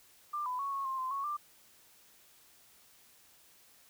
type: tone with pitch steps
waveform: sine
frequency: 1190 / 1002 / 1110 / 1099 / 1059 / 1035 / 1106 / 1186 Hz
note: D6 / B5 / C#6 / C#6 / C6 / C6 / C#6 / D6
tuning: +22 / +25 / +2 / -15 / +21 / -19 / -4 / +17 cents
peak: -33 dBFS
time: 0.33-1.37 s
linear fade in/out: 10 ms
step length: 130 ms
effects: white hiss -62 dBFS RMS until 3.89 s